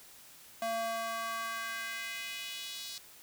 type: tone with high-pass filter sweep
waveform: square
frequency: 227.1 Hz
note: A#3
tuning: 45 cents flat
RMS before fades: -38 dBFS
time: 0.62-2.98 s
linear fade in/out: 0 ms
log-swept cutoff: 600 to 4300 Hz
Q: 2.2
effects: white hiss -55 dBFS RMS until 3.22 s